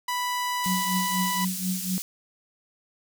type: tone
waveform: sawtooth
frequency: 987.8 Hz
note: B5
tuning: in tune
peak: -22 dBFS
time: 0.08-1.45 s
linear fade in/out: 5 ms
type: high-pass noise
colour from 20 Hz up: pink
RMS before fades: -33 dBFS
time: 0.64-2.02 s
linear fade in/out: 0 ms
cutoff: 6200 Hz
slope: 12 dB/octave
type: tone with tremolo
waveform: sine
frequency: 185 Hz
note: F#3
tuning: in tune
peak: -23 dBFS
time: 0.66-1.98 s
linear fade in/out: 0 ms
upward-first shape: triangle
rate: 4.1 Hz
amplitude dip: 95%
effects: none